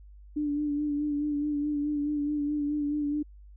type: tone with vibrato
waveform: sine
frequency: 293.7 Hz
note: D4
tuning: in tune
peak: -26 dBFS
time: 0.36-3.23 s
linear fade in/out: 10 ms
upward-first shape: sine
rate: 4.7 Hz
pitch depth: 33 cents each way
effects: added 50 Hz sine -47 dBFS peak until 3.56 s